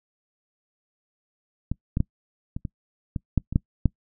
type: clicks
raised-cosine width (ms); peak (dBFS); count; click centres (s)
5; -13 / -11 / -9 / -18 / -18 / -15 / -7 / -18 / -6 / -6; 10; 1.716 / 1.971 / 2.004 / 2.565 / 2.652 / 3.162 / 3.377 / 3.526 / 3.559 / 3.857
effects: noise-tail reverb RT60 0.1 s tail -25 dB re dry